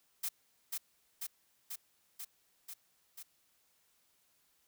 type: noise with echo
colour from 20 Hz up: blue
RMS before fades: -36 dBFS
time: 0.23-0.29 s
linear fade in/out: 10 ms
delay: 490 ms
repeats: 6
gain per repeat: -2 dB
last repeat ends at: 3.23 s
effects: white hiss -73 dBFS RMS until 4.67 s